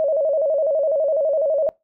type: tone with vibrato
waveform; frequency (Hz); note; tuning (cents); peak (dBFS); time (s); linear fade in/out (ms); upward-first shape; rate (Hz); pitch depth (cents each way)
sine; 595; D5; +22; -16; 0-1.69; 0; square; 12; 110
effects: noise-tail reverb RT60 0.2 s tail -22 dB re dry